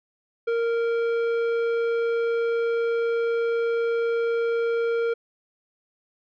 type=tone with tanh clipping; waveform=sine; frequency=464 Hz; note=A#4; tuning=8 cents flat; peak=-23 dBFS; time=0.47-5.14 s; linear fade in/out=10 ms; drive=11 dB; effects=none